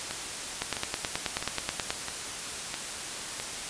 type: two click trains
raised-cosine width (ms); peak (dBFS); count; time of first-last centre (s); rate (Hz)
0.2; -15 / -10; 6 / 13; 0.11-3.399 / 0.62-1.905; 1.52 / 9.34
effects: white hiss -36 dBFS RMS until 3.69 s + resampled to 22050 Hz